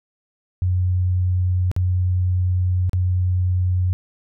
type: tone with dropouts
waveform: sine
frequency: 91 Hz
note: F#2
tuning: 28 cents flat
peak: -16 dBFS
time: 0.62-3.93 s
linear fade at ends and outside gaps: 0 ms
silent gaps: 1.715-1.764 / 2.895-2.932 s
effects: none